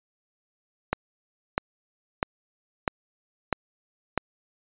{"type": "click train", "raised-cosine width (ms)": 0.5, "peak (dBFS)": -7, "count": 6, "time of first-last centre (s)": [0.93, 4.177], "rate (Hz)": 1.54, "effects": ["resampled to 8000 Hz"]}